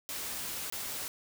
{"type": "noise with dropouts", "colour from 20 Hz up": "white", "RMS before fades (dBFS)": -38, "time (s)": [0.09, 1.08], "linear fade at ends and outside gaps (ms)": 0, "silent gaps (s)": [0.7, 0.724], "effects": []}